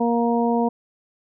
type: harmonic tone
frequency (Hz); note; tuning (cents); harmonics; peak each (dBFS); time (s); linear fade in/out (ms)
235; A#3; +14; 1 / 2 / 3 / 4; -20 / -23 / -25 / -26; 0-0.69; 10
effects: none